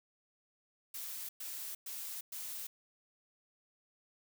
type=noise bursts; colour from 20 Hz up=blue; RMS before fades=-43 dBFS; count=4; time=0.94-2.67 s; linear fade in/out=5 ms; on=350 ms; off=110 ms; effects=none

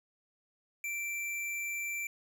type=tone; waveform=square; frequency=2345 Hz; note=D7; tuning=3 cents flat; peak=-35 dBFS; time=0.84-2.07 s; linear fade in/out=2 ms; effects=none

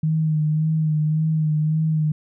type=tone with vibrato; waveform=sine; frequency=155.56 Hz; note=D#3; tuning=in tune; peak=-17 dBFS; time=0.03-2.12 s; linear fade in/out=5 ms; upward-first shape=sine; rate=1.8 Hz; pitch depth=33 cents each way; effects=none

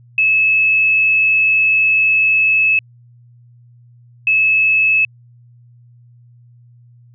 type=tone pair in turn; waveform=sine; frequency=2596 / 2596 Hz; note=E7 / E7; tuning=-27 / -27 cents; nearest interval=unison; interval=0 cents; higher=neither; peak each=-10 / -10 dBFS; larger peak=neither; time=0.18-2.79 / 4.27-5.05 s; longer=first; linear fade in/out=2 ms; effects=added 120 Hz sine -43 dBFS peak until 7.14 s

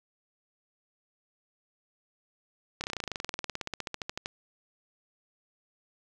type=slowing click train; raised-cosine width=0.2 ms; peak=-16 dBFS; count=29; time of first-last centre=2.81-4.259 s; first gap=29 ms; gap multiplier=1.04; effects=none

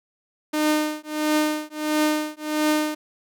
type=tone with tremolo; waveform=sawtooth; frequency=304.8 Hz; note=D#4; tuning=36 cents flat; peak=-13 dBFS; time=0.53-2.95 s; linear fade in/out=10 ms; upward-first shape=triangle; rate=1.5 Hz; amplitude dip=100%; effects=none

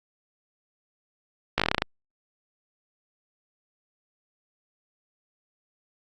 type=slowing click train; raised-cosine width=0.3 ms; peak=-5 dBFS; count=10; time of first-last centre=1.58-1.821 s; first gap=17 ms; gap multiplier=1.11; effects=Opus 48 kbps

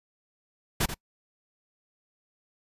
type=noise with echo; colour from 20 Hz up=pink; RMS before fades=-24 dBFS; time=0.8-0.86 s; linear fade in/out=10 ms; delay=85 ms; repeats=1; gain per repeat=-10 dB; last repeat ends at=0.945 s; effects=noise-tail reverb RT60 0.1 s tail -26 dB re dry + resampled to 32000 Hz

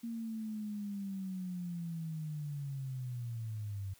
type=linear sweep; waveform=sine; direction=down; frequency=233.1 to 94.8 Hz; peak=-37 dBFS; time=0.03-3.94 s; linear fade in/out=10 ms; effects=white hiss -64 dBFS RMS until 3.99 s

